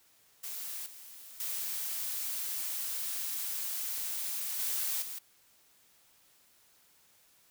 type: noise with level steps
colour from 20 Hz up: blue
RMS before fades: -40 / -50 / -36 / -33 / -41 dBFS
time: 0.43-5.19 s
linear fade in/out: 10 ms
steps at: 0.86 / 1.4 / 4.59 / 5.02 s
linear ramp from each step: 2 ms
effects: white hiss -65 dBFS RMS until 7.5 s